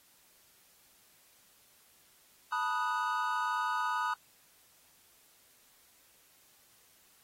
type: chord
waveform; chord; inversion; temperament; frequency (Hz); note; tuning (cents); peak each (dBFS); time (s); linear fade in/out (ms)
triangle; B dominant seventh; third; equal with one note detuned; 880 / 978.1 / 1244.5 / 1480; A5 / B5 / D#6 / F#6; 0 / -17 / 0 / 0; -36 / -33 / -32 / -35; 2.52-4.14; 5
effects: white hiss -64 dBFS RMS until 7.23 s + AAC 48 kbps